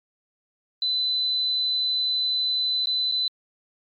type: tone with dropouts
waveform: sine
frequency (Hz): 4014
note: B7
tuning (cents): +27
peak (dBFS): -21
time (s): 0.82-3.28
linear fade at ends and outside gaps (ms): 2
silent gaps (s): 2.858-2.87 / 3.115-3.121
effects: MP3 48 kbps